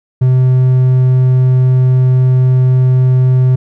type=tone; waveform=triangle; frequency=128.3 Hz; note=C3; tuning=34 cents flat; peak=-4 dBFS; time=0.21-3.56 s; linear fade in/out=10 ms; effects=none